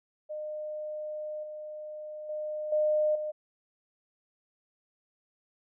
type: tone with level steps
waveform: sine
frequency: 609 Hz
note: D#5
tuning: 37 cents flat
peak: -34 / -38 / -32 / -23 / -31 dBFS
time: 0.29-3.32 s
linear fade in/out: 20 ms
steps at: 1.43 / 2.29 / 2.72 / 3.15 s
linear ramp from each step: 5 ms
effects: none